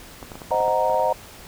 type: clicks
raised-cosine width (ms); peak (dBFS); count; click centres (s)
1; -22; 11; 0.228 / 0.318 / 0.355 / 0.418 / 0.508 / 0.545 / 0.605 / 0.681 / 0.899 / 0.944 / 0.998
type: chord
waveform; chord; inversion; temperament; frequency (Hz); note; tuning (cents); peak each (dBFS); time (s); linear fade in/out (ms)
sine; C half-diminished seventh; none; equal with one note detuned; 521.1 / 622.3 / 740 / 932.3; C5 / Eb5 / Gb5 / Bb5; -7 / 0 / 0 / 0; -24 / -23 / -25 / -22; 0.51-1.13; 5
effects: pink hiss -43 dBFS RMS until 1.47 s